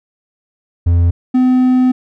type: tone pair in turn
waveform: triangle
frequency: 85.9 / 254.3 Hz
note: F2 / C4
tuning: -28 / -49 cents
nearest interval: octave + perfect fifth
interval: 1879 cents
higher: second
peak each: -6 dBFS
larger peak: neither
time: 0.86-1.11 / 1.34-1.92 s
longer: second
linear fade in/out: 10 ms
effects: none